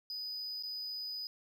triangle tone with dropouts, 4978 Hz, D#8, in tune, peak -37 dBFS, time 0.1-1.27 s, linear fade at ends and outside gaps 1 ms, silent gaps 0.626-0.634 s, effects none

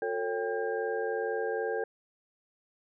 sine tone cluster, 363.6 / 447.5 / 550 / 790 / 1606 Hz, F#4 / A4 / C#5 / G5 / G6, -30 / +29 / -14 / +13 / +41 cents, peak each -39 / -31 / -37 / -38 / -39 dBFS, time 0.02-1.84 s, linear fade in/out 2 ms, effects none

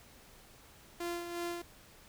sawtooth tone with tremolo, 345.2 Hz, F4, 20 cents flat, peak -31 dBFS, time 1-1.62 s, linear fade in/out 5 ms, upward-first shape sine, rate 2.8 Hz, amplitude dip 50%, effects pink hiss -58 dBFS RMS until 2.08 s

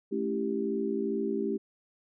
sine chord, A dominant seventh, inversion none, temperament equal with one note detuned, 217.2 / 277.2 / 329.6 / 392 Hz, A3 / C#4 / E4 / G4, -22 / 0 / 0 / 0 cents, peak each -33 / -35 / -36 / -31 dBFS, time 0.11-1.58 s, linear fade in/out 20 ms, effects none

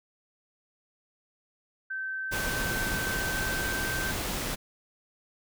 sine tone with pitch glide, 1546 to 1555 Hz, G6 to G6, -24 to -14 cents, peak -31 dBFS, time 1.9-4.12 s, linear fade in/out 10 ms, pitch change +10 cents, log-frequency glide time 3.29-3.75 s
pink noise, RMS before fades -32 dBFS, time 2.31-4.56 s, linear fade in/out 20 ms
effects none

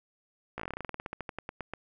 slowing click train, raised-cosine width 0.5 ms, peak -21 dBFS, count 22, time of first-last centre 0.58-1.736 s, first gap 16 ms, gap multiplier 1.11, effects none

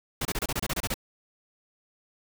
pink noise bursts, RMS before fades -29 dBFS, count 11, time 0.21-0.942 s, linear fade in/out 5 ms, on 42 ms, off 27 ms, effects none

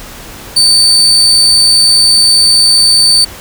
35% pulse tone, 4555 Hz, C#8, 46 cents sharp, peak -3 dBFS, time 0.56-3.25 s, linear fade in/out 10 ms, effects pink hiss -29 dBFS RMS until 3.4 s

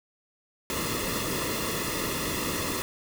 pink noise with comb filter, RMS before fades -30 dBFS, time 0.7-2.82 s, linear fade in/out 0 ms, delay 1.3 ms, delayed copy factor -0.75, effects none

